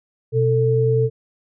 sine tone pair together, 124.82 / 444.8 Hz, B2 / A4, +19 / +19 cents, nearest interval octave + minor seventh, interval 2200 cents, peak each -17 dBFS, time 0.32-1.1 s, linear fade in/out 50 ms, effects none

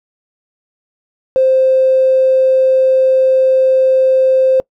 triangle tone with tanh clipping, 523.3 Hz, C5, in tune, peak -7 dBFS, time 1.36-4.6 s, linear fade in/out 0 ms, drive 2 dB, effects noise-tail reverb RT60 0.1 s tail -24 dB re dry

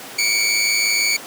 20% pulse tone pair together, 2217 / 2323 Hz, C#7 / D7, 0 / -20 cents, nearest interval minor second, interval 80 cents, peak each -14 dBFS, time 0.18-1.17 s, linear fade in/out 10 ms, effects pink hiss -34 dBFS RMS until 1.26 s + high-pass 300 Hz 12 dB/octave

